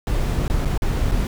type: noise with dropouts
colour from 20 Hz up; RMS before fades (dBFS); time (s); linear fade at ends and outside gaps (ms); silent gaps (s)
brown; -20; 0.07-1.27; 1; 0.48-0.499 / 0.65-0.655 / 0.777-0.82 / 1.114-1.118
effects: none